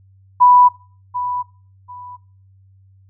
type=tone with echo; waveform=sine; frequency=987.8 Hz; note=B5; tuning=in tune; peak=-6 dBFS; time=0.4-0.69 s; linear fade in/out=20 ms; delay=740 ms; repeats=2; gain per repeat=-13 dB; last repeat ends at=2.17 s; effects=noise-tail reverb RT60 0.4 s tail -21 dB re dry + added 96 Hz sine -47 dBFS peak until 3.09 s